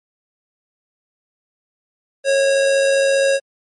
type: tone with amplitude modulation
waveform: square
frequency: 547 Hz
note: C#5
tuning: 23 cents flat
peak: -12 dBFS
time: 2.24-3.4 s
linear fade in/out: 50 ms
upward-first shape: sine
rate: 95.1 Hz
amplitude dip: 35%
effects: MP3 48 kbps